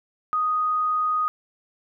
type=tone; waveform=sine; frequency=1244.5 Hz; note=D#6; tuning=in tune; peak=-20 dBFS; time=0.33-1.28 s; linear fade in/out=0 ms; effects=none